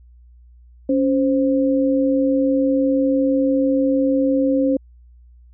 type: tone pair together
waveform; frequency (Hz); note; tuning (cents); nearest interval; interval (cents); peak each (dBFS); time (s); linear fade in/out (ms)
sine; 277.2 / 523.3; C#4 / C5; 0 / 0; major seventh; 1100; -16 / -19; 0.89-4.77; 5
effects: added 60 Hz sine -44 dBFS peak until 5.53 s